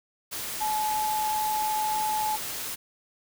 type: tone in noise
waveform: sine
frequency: 858 Hz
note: A5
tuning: 44 cents flat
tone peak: -25 dBFS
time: 0.6-2.37 s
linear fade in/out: 20 ms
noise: white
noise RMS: -34 dBFS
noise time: 0.31-2.76 s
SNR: +6 dB
effects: none